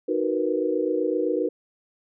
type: chord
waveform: sine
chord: B major seventh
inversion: first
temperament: equal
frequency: 311.1 / 370 / 466.2 / 493.9 Hz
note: D#4 / F#4 / A#4 / B4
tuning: 0 / 0 / 0 / 0 cents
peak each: -27 dBFS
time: 0.08-1.49 s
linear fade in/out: 10 ms
effects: none